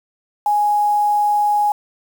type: tone with quantisation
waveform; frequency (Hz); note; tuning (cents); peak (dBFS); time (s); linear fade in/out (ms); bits
sine; 830.6; G#5; 0; -13; 0.46-1.72; 2; 6
effects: none